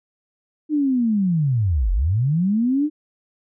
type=linear two-way sweep; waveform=sine; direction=down then up; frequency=310.2 to 41.29 to 310.2 Hz; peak=-16 dBFS; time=0.69-2.9 s; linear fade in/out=50 ms; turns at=1.92 s; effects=none